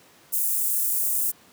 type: high-pass noise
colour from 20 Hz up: white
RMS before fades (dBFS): -24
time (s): 0.32-1.32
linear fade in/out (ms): 20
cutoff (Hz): 8500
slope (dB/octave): 24
effects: pink hiss -54 dBFS RMS until 1.52 s + high-pass 150 Hz 12 dB/octave